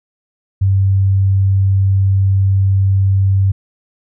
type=tone; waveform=sine; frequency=97 Hz; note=G2; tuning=18 cents flat; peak=-9 dBFS; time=0.61-3.52 s; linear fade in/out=10 ms; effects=none